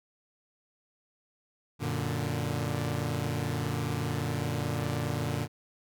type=chord; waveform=sawtooth; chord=Gb augmented; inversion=none; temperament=equal with one note detuned; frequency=92.5 / 117.56 / 146.83 Hz; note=Gb2 / Bb2 / D3; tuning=0 / +15 / 0 cents; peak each=-32 / -29 / -29 dBFS; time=1.79-5.48 s; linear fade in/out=50 ms; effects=none